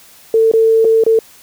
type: tone with dropouts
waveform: sine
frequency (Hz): 448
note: A4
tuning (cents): +31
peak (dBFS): -7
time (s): 0.34-1.19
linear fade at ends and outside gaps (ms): 2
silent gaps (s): 0.515-0.536 / 0.846-0.85 / 1.038-1.064
effects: white hiss -43 dBFS RMS until 1.42 s